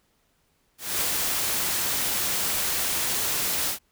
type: noise with ADSR envelope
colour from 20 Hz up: white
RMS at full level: -24 dBFS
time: 0.78-3.79 s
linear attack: 240 ms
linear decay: 4 ms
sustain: -2 dB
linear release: 96 ms
effects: pink hiss -68 dBFS RMS until 3.91 s